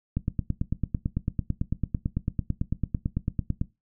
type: click train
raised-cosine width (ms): 5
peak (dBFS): -13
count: 32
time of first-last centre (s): 0.17-3.614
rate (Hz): 9
effects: noise-tail reverb RT60 0.2 s tail -17 dB re dry